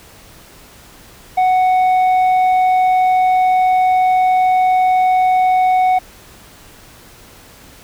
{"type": "tone with tanh clipping", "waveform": "sine", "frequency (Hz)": 741, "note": "F#5", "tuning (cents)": 2, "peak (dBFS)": -11, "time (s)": [1.37, 5.99], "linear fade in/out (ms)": 10, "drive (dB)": 5, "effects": ["pink hiss -42 dBFS RMS until 7.83 s"]}